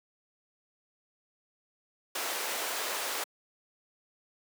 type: high-pass noise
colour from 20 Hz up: pink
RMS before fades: -34 dBFS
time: 2.15-3.24 s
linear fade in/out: 5 ms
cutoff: 490 Hz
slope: 12 dB/octave
effects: high-pass 300 Hz 12 dB/octave